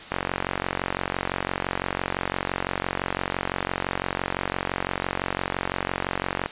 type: click train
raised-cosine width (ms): 0.5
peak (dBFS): -9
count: 292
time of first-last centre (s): 0.12-6.46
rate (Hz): 45.9
effects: white hiss -40 dBFS RMS until 6.51 s + resampled to 8000 Hz